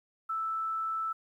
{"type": "tone", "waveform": "sine", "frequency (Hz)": 1318.5, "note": "E6", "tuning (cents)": 0, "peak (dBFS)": -30, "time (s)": [0.29, 1.13], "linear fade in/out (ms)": 10, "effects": ["11-bit"]}